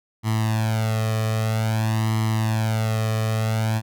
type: tone with flanger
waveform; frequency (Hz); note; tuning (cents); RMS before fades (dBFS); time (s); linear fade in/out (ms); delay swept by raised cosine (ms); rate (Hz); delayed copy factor
sawtooth; 110.4; A2; +6; -22; 0.23-3.82; 50; 0.98 to 1.64; 0.51; +0.9
effects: none